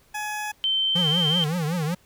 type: tone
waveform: 20% pulse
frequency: 844 Hz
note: G#5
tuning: 28 cents sharp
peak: -23 dBFS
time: 0.14-0.52 s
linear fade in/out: 10 ms
type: tone with pitch glide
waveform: sine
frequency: 3100 to 3132 Hz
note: G7 to G7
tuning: -20 to -2 cents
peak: -20 dBFS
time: 0.64-1.44 s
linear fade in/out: 0 ms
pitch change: +18 cents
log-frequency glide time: 0.78-1.27 s
type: tone with vibrato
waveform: square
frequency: 164 Hz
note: E3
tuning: 9 cents flat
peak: -24 dBFS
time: 0.95-1.95 s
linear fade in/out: 10 ms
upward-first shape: triangle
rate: 5.3 Hz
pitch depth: 210 cents each way
effects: pink hiss -59 dBFS RMS until 2.05 s